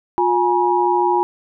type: tone cluster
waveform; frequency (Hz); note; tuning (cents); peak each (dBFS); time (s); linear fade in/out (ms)
sine; 356.7 / 834 / 960; F4 / G#5 / B5; +37 / +7 / -49; -18; 0.18-1.23; 0
effects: none